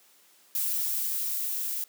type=noise with level ramp; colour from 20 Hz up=violet; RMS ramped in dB=-28 to -32 dBFS; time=0.55-1.84 s; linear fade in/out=2 ms; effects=white hiss -60 dBFS RMS until 1.88 s + high-pass 200 Hz 12 dB/octave